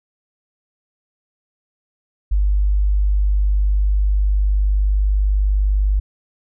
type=tone; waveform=sine; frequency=49.95 Hz; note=G1; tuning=33 cents sharp; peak=-13 dBFS; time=2.31-6 s; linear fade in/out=10 ms; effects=none